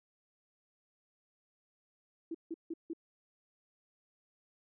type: tone bursts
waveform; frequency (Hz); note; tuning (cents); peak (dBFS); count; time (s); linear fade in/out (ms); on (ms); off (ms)
sine; 329.5; E4; -1; -36; 4; 2.31-2.934; 5; 36; 160
effects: none